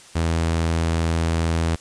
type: tone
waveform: sawtooth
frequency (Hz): 82.41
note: E2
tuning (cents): 0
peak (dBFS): -15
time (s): 0.15-1.76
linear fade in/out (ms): 10
effects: white hiss -46 dBFS RMS until 1.8 s + resampled to 22050 Hz